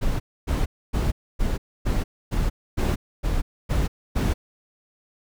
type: noise bursts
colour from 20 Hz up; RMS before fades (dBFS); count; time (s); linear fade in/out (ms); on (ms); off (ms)
brown; -22; 10; 0.01-4.34; 20; 190; 270
effects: none